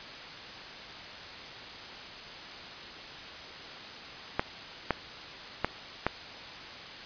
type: clicks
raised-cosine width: 0.5 ms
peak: -10 dBFS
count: 4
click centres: 4.395 / 4.907 / 5.646 / 6.066 s
effects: white hiss -43 dBFS RMS until 7.05 s + resampled to 11025 Hz